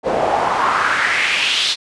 pink noise with band-pass filter sweep, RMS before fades -17 dBFS, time 0.03-1.76 s, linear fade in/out 50 ms, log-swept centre 530 to 4000 Hz, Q 3.3, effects resampled to 22050 Hz

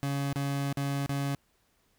30% pulse tone with dropouts, 140 Hz, C#3, 18 cents sharp, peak -26 dBFS, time 0.03-1.35 s, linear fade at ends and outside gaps 0 ms, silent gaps 0.33-0.359 / 0.727-0.772 / 1.061-1.094 s, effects pink hiss -70 dBFS RMS until 1.98 s

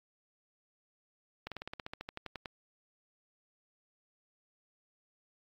slowing click train, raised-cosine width 0.3 ms, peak -24 dBFS, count 15, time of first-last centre 1.47-2.458 s, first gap 47 ms, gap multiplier 1.06, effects AAC 48 kbps

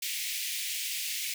pink high-pass noise, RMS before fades -34 dBFS, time 0.02-1.34 s, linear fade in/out 5 ms, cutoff 2100 Hz, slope 48 dB/octave, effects none

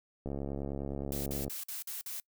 click train, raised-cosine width 2 ms, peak -24 dBFS, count 86, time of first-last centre 0.26-1.48 s, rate 69.7 Hz
blue noise bursts, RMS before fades -40 dBFS, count 6, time 1.12-2.2 s, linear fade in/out 2 ms, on 140 ms, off 48 ms
effects noise-tail reverb RT60 0.1 s tail -25 dB re dry

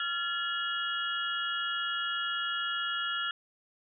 sine tone cluster, 1379 / 1717 / 2879 / 3309 Hz, F6 / A6 / F#7 / G#7, -22 / -43 / -48 / -7 cents, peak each -33 / -37 / -37 / -37 dBFS, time 0-3.31 s, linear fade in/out 2 ms, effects none

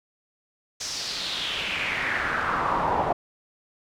brown noise with band-pass filter sweep, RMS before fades -27 dBFS, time 0.8-3.13 s, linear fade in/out 10 ms, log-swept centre 6000 to 750 Hz, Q 3.5, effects none

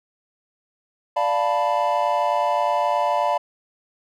triangle chord, B half-diminished seventh, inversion first, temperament equal, 587.3 / 698.5 / 880 / 987.8 Hz, D5 / F5 / A5 / B5, 0 / 0 / 0 / 0 cents, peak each -22 dBFS, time 1.16-3.38 s, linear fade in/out 10 ms, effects none

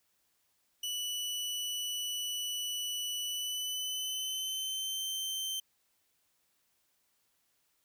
sawtooth tone with pitch glide, 2960 to 3107 Hz, F#7 to G7, 0 to -16 cents, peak -31 dBFS, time 0.83-5.6 s, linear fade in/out 5 ms, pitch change +84 cents, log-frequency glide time 3.21-5 s, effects white hiss -75 dBFS RMS until 7.84 s

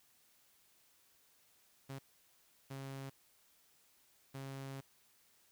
sawtooth tone bursts at uneven times, 135.7 Hz, C#3, 36 cents flat, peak -40 dBFS, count 3, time 1.89-1.99 / 2.7-3.1 / 4.34-4.81 s, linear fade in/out 10 ms, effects white hiss -70 dBFS RMS until 5.51 s

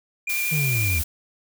triangle tone with vibrato, 2394 Hz, D7, 33 cents sharp, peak -23 dBFS, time 0.27-0.99 s, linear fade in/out 5 ms, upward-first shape sine, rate 11 Hz, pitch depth 11 cents each way
blue noise, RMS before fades -28 dBFS, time 0.29-1.04 s, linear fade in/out 10 ms
triangle linear sweep, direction down, 159.8 to 73.42 Hz, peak -20 dBFS, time 0.51-1.03 s, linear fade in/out 20 ms
effects none

